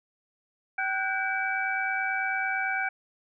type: tone cluster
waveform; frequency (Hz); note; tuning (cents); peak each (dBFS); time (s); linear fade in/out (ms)
sine; 770 / 1476 / 1585 / 2295; G5 / F#6 / G6 / D7; -31 / -5 / +19 / -40; -32 / -31 / -32 / -31; 0.78-2.89; 5
effects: none